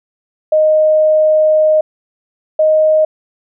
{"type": "tone pair in turn", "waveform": "sine", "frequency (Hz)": [620, 622.7], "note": ["D#5", "D#5"], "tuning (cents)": [-6, 1], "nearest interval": "unison", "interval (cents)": 7, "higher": "second", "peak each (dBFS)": -7, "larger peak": "neither", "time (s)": [[0.52, 1.81], [2.59, 3.05]], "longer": "first", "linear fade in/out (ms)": 5, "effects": []}